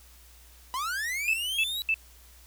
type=linear sweep; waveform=45% pulse; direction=up; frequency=975 to 3951 Hz; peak=-29 dBFS; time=0.74-1.82 s; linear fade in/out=0 ms
type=tone bursts; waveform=sine; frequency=2637 Hz; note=E7; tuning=in tune; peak=-22 dBFS; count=3; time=1.28-1.942 s; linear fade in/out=2 ms; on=54 ms; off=250 ms
effects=added 60 Hz sine -53 dBFS peak until 2.46 s + white hiss -56 dBFS RMS until 2.46 s